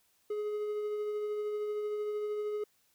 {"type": "tone with tremolo", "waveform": "triangle", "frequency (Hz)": 420, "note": "G#4", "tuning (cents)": 19, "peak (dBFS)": -29, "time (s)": [0.3, 2.64], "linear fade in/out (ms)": 5, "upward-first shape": "triangle", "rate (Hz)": 13, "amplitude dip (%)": 30, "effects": ["white hiss -71 dBFS RMS until 2.94 s"]}